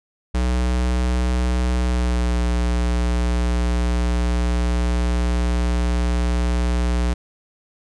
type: tone with pitch glide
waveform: square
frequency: 61.74 to 60.02 Hz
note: B1 to B1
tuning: 0 to -49 cents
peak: -18 dBFS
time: 0.34-7.14 s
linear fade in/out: 10 ms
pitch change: -49 cents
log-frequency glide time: 1.81-2.39 s
effects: resampled to 22050 Hz